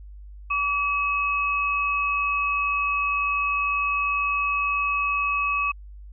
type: tone pair together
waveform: sine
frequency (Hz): 1145.7 / 2567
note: D6 / E7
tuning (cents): -43 / -47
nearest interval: octave + major second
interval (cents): 1396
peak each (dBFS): -24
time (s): 0.5-5.72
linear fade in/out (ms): 10
effects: added 50 Hz sine -39 dBFS peak until 6.12 s